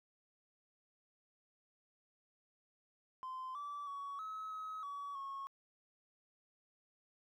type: tone with pitch steps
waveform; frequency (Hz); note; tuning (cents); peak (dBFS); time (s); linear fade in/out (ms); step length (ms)
triangle; 1034 / 1158 / 1123 / 1286 / 1277 / 1134 / 1095; C6 / D6 / C#6 / E6 / D#6 / C#6 / C#6; -21 / -25 / +22 / -43 / +45 / +39 / -22; -39; 3.23-5.47; 0; 320
effects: tanh soft clip ceiling -38 dBFS